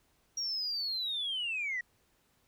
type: linear sweep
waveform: sine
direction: down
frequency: 5670 to 1889 Hz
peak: -31 dBFS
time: 0.37-1.81 s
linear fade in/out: 5 ms
effects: tanh soft clip ceiling -28 dBFS + pink hiss -71 dBFS RMS until 2.47 s